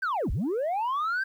sine linear two-way sweep, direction down then up, 1600 to 33 to 1600 Hz, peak -23 dBFS, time 0.02-1.24 s, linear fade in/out 10 ms, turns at 0.31 s, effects tanh soft clip ceiling -24 dBFS + 10-bit

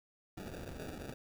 blue noise with sample-and-hold, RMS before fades -45 dBFS, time 0.37-1.14 s, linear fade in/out 5 ms, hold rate 1050 Hz, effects none

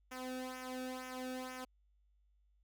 sawtooth tone with flanger, 255.9 Hz, C4, 38 cents flat, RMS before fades -44 dBFS, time 0.11-1.65 s, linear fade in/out 10 ms, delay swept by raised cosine 0.23 to 1 ms, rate 2.1 Hz, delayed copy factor -0.75, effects added 50 Hz sine -69 dBFS peak until 2.63 s

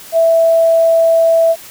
sine tone, 659.3 Hz, E5, in tune, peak -7 dBFS, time 0.12-1.56 s, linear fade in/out 50 ms, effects white hiss -35 dBFS RMS until 1.7 s

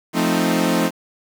sawtooth chord, F dominant seventh, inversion none, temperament equal, 174.61 / 220 / 261.6 / 311.1 Hz, F3 / A3 / C4 / Eb4, 0 / 0 / 0 / 0 cents, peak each -18 dBFS, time 0.13-0.91 s, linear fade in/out 50 ms, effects 7-bit

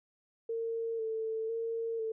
sine tone with vibrato, 450.3 Hz, A4, 40 cents sharp, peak -32 dBFS, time 0.49-2.12 s, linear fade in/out 5 ms, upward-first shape square, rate 1 Hz, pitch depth 24 cents each way, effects none

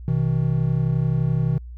triangle tone pair together, 126.94 / 158.6 Hz, B2 / D#3, +48 / +33 cents, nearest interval major third, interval 385 cents, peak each -19 dBFS, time 0.08-1.58 s, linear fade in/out 0 ms, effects added 60 Hz sine -34 dBFS peak until 1.77 s

